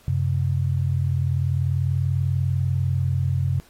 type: tone pair together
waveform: sine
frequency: 93.1 / 133.37 Hz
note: F#2 / C3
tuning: +11 / +34 cents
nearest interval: tritone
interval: 623 cents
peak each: -22 dBFS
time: 0.08-3.6 s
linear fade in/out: 0 ms
effects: pink hiss -54 dBFS RMS until 3.69 s + AAC 48 kbps